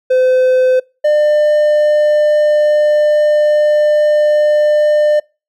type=tone pair in turn; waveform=triangle; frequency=512 / 599.8 Hz; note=C5 / D5; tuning=-38 / +36 cents; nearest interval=minor third; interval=274 cents; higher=second; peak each=-6 dBFS; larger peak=neither; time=0.1-0.8 / 1.04-5.2 s; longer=second; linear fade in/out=10 ms; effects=noise-tail reverb RT60 0.3 s tail -25 dB re dry